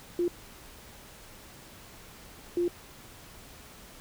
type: tone bursts at uneven times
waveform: sine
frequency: 349.2 Hz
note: F4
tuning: in tune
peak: -24 dBFS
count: 2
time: 0.19-0.28 / 2.57-2.68 s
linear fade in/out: 2 ms
effects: pink hiss -50 dBFS RMS until 4 s